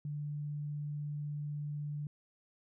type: tone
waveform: sine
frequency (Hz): 147.3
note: D3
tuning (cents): +6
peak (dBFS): -36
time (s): 0.05-2.07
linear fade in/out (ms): 2
effects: none